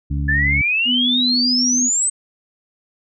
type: harmonic tone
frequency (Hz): 70.8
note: C#2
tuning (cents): +37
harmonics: 1 / 2 / 3 / 4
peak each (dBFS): -20 / -23 / -33 / -30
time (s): 0.1-0.62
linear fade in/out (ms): 10
type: exponential sweep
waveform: sine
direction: up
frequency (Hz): 1718 to 8270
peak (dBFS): -15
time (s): 0.28-2.1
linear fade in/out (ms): 10
type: tone with pitch glide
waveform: sine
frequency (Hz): 246.9 to 248.5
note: B3 to B3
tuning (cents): 0 to +11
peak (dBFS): -19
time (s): 0.85-1.9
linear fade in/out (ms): 50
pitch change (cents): +11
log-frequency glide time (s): 1.14-1.64
effects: none